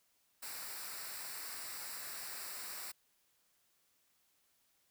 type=noise with comb filter; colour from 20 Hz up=white; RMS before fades=-45 dBFS; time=0.42-2.92 s; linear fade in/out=10 ms; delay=0.31 ms; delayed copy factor=-0.65; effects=white hiss -75 dBFS RMS until 4.9 s